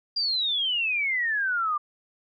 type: exponential sweep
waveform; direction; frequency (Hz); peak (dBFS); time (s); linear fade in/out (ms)
sine; down; 4841 to 1174.7; -23; 0.16-1.78; 10
effects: none